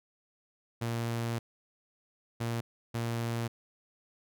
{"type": "tone bursts at uneven times", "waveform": "sawtooth", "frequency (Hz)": 116.54, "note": "A#2", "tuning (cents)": 0, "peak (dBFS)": -27, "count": 3, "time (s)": [[0.81, 1.39], [2.4, 2.61], [2.94, 3.48]], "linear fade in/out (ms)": 10, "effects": []}